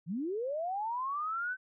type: linear sweep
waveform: sine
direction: up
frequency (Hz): 146 to 1542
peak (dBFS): -32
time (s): 0.06-1.57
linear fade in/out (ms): 50
effects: none